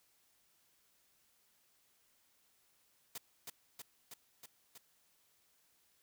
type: noise with echo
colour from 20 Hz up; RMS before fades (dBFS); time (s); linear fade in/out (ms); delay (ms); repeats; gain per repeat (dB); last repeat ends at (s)
white; -44; 3.15-3.18; 5; 320; 5; -2; 4.78
effects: white hiss -73 dBFS RMS until 6.02 s